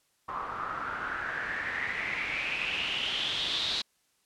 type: noise with low-pass filter sweep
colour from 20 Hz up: white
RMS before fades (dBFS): -33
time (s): 0.28-3.82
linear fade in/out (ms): 10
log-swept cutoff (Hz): 1100 to 4000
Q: 6.7
effects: white hiss -71 dBFS RMS until 4.25 s + low-pass 11000 Hz 12 dB/octave